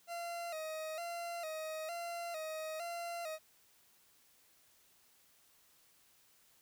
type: tone with vibrato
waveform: 40% pulse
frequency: 657 Hz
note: E5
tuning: 6 cents flat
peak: -39 dBFS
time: 0.07-3.39 s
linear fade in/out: 50 ms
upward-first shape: square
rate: 1.1 Hz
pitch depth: 76 cents each way
effects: white hiss -68 dBFS RMS until 6.61 s